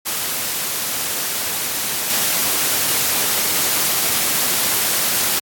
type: noise with level steps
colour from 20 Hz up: white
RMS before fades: -22 / -18 dBFS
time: 0.05-5.4 s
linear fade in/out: 20 ms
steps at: 2.1 s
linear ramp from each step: 2 ms
effects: high-pass 100 Hz 12 dB/octave + AAC 64 kbps